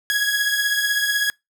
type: beating tone pair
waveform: sawtooth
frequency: 1661.2 / 1677.2 Hz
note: G#6 / G#6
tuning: 0 / +17 cents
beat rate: 16 Hz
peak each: -16 / -21 dBFS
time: 0.1-1.3 s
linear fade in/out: 0 ms
effects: noise-tail reverb RT60 0.2 s tail -26 dB re dry